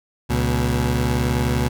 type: tone pair together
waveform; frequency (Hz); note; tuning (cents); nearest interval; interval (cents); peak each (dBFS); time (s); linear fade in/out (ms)
20% pulse; 70.6 / 121.55; C#2 / B2; +32 / -27; major sixth; 941; -16; 0.29-1.69; 20
effects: none